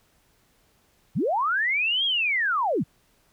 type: linear two-way sweep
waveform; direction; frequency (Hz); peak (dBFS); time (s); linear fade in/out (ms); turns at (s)
sine; up then down; 94.2 to 3322 to 94.2; -21; 1.15-2.84; 20; 2.05
effects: pink hiss -64 dBFS RMS until 3.32 s